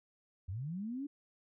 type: linear sweep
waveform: sine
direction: up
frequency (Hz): 82.41 to 293.7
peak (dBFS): -37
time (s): 0.48-1.07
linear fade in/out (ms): 10
effects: none